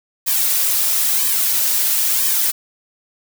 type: noise with flanger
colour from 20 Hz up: blue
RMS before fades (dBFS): -17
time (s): 0.26-2.52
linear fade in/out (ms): 20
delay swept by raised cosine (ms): 1.4 to 4.5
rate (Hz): 1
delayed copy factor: -0.7
effects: none